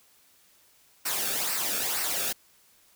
white noise with flanger, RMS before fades -29 dBFS, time 1.05-2.33 s, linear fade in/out 10 ms, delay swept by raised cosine 0.29 to 1.01 ms, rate 2.1 Hz, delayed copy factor -0.6, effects white hiss -61 dBFS RMS until 2.95 s

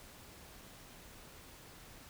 silence, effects pink hiss -55 dBFS RMS until 2.09 s

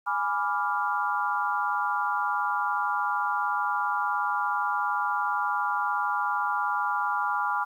sine chord, G# diminished seventh, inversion none, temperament equal, 830.6 / 987.8 / 1174.7 / 1396.9 Hz, G#5 / B5 / D6 / F6, 0 / 0 / 0 / 0 cents, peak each -30 dBFS, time 0.06-7.65 s, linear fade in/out 20 ms, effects 10-bit

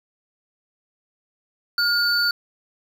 triangle tone pair together, 1422 / 4515 Hz, F6 / C#8, +31 / +31 cents, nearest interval octave + minor sixth, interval 2000 cents, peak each -19 dBFS, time 1.78-2.31 s, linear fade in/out 2 ms, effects none

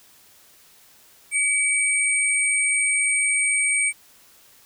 sine tone pair together, 2276 / 8593 Hz, C#7 / C9, +45 / +45 cents, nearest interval octave + major seventh, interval 2300 cents, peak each -21 / -21 dBFS, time 1.31-3.93 s, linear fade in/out 50 ms, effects white hiss -53 dBFS RMS until 4.65 s

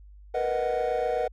triangle chord, B major seventh, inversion third, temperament equal, 466.2 / 493.9 / 622.3 / 740 Hz, A#4 / B4 / D#5 / F#5, 0 / 0 / 0 / 0 cents, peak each -28 / -26 / -28 / -27 dBFS, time 0.34-1.28 s, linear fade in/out 10 ms, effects tanh soft clip ceiling -17 dBFS + added 50 Hz sine -46 dBFS peak until 1.32 s

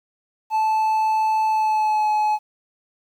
triangle tone with pitch glide, 873 to 851.1 Hz, A5 to G#5, -14 to +42 cents, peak -15 dBFS, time 0.5-2.39 s, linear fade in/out 50 ms, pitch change -44 cents, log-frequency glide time 1.48-2.1 s, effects 9-bit

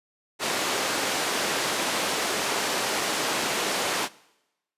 pink band-pass noise, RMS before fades -27 dBFS, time 0.39-4.09 s, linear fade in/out 50 ms, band 360 to 8700 Hz, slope 12 dB/octave, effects noise-tail reverb RT60 0.9 s tail -21 dB re dry + resampled to 32000 Hz

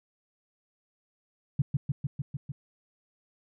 sine tone with echo, 140 Hz, C#3, 18 cents sharp, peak -20 dBFS, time 1.59-1.62 s, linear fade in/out 5 ms, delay 150 ms, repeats 6, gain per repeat -2 dB, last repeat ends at 2.52 s, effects none

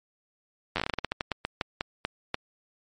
slowing click train, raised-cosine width 0.3 ms, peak -11 dBFS, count 19, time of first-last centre 0.76-2.344 s, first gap 10 ms, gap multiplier 1.22, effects MP3 48 kbps

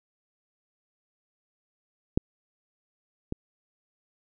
clicks, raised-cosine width 3 ms, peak -8 / -17 dBFS, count 2, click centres 2.175 / 3.324 s, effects none

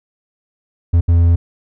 triangle tone bursts at uneven times, 85 Hz, F2, 46 cents flat, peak -6 dBFS, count 2, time 0.93-1.01 / 1.08-1.36 s, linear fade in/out 10 ms, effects none

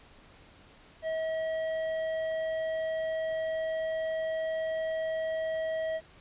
sine tone with tanh clipping, 641 Hz, E5, 49 cents flat, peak -31 dBFS, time 1.02-6.01 s, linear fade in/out 50 ms, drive 10 dB, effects pink hiss -56 dBFS RMS until 6.2 s + resampled to 8000 Hz

